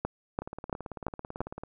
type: two click trains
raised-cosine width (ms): 1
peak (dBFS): -24 / -15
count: 23 / 5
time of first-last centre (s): 0.42-1.635 / 0.05-1.406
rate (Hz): 18.1 / 2.95
effects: none